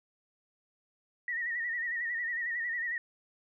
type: tone with vibrato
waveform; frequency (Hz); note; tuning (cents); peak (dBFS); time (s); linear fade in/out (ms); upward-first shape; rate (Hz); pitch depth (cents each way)
sine; 1890; A#6; +23; -31; 1.28-2.98; 2; sine; 11; 70
effects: none